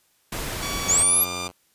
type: noise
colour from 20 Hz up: pink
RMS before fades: -30 dBFS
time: 0.32-1.03 s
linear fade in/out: 5 ms
type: tone with pitch glide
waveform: 10% pulse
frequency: 1137 to 1194.2 Hz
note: C#6 to D6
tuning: +44 to +29 cents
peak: -21 dBFS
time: 0.62-1.48 s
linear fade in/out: 10 ms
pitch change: +85 cents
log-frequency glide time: 1-1.19 s
type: tone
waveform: 5% pulse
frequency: 89.5 Hz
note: F2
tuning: 43 cents sharp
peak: -21 dBFS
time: 0.82-1.52 s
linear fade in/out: 50 ms
type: linear sweep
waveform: sine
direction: up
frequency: 6440 to 11840 Hz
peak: -16 dBFS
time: 0.88-1.25 s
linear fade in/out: 20 ms
effects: white hiss -64 dBFS RMS until 1.74 s + resampled to 32000 Hz

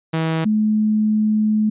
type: tone pair in turn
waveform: sawtooth / sine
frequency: 161.4 / 214.4 Hz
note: E3 / A3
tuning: -36 / -45 cents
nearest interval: perfect fourth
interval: 491 cents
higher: second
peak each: -14 dBFS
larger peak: neither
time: 0.13-0.45 / 0.45-1.7 s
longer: second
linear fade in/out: 10 ms
effects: resampled to 8000 Hz

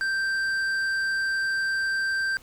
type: tone with tanh clipping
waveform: sine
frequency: 1568 Hz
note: G6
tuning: in tune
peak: -25 dBFS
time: 0.01-2.37 s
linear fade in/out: 0 ms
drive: 9 dB
effects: pink hiss -53 dBFS RMS until 2.42 s

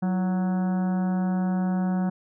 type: harmonic tone with a mistuned harmonic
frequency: 185 Hz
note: F#3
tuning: in tune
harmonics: 1 / 2 / 3 / 4 / 5 / 6 / 7 / 8 / 9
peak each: -22 / -38 / -40 / -36 / -43 / -48 / -48 / -46 / -51 dBFS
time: 0.02-2.1 s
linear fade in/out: 10 ms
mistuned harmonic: 2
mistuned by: -140 cents
effects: none

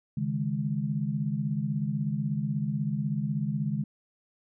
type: chord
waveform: sine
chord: C# suspended second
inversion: none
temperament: equal with one note detuned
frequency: 139.31 / 155.56 / 207.7 Hz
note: C#3 / D#3 / G#3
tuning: +9 / 0 / 0 cents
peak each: -31 dBFS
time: 0.17-3.84 s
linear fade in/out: 5 ms
effects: none

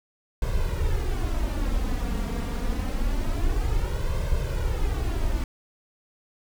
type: noise with flanger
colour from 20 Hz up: brown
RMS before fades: -25 dBFS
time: 0.42-5.44 s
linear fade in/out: 2 ms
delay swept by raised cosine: 1.9 to 4.3 ms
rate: 0.26 Hz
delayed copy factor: +0.7
effects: none

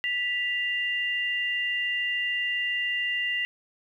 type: tone pair together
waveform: sine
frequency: 1967.1 / 2794 Hz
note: B6 / F7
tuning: -7 / 0 cents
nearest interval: tritone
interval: 607 cents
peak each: -27 / -29 dBFS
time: 0.04-3.45 s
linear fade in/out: 0 ms
effects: 10-bit

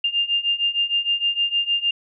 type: beating tone pair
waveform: sine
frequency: 2800 / 2806.5 Hz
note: F7 / F7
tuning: +4 / +8 cents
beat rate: 6.5 Hz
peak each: -23 / -21 dBFS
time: 0.04-1.91 s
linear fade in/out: 5 ms
effects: none

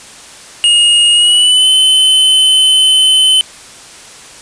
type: tone with pitch glide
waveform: square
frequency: 2860 to 3048 Hz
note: F7 to G7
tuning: +41 to -49 cents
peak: -6 dBFS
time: 0.64-3.41 s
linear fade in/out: 0 ms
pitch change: +110 cents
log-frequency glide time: 1.13-1.68 s
effects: white hiss -34 dBFS RMS until 4.41 s + resampled to 22050 Hz

